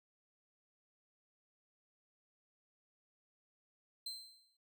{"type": "tone with exponential decay", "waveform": "40% pulse", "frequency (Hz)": 4111, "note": "C8", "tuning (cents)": -31, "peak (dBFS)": -38, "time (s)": [4.06, 4.57], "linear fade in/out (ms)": 5, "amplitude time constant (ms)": 110, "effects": []}